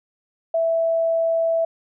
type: tone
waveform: sine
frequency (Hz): 659.3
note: E5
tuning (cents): 0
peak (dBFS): -17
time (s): 0.54-1.65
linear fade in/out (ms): 5
effects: none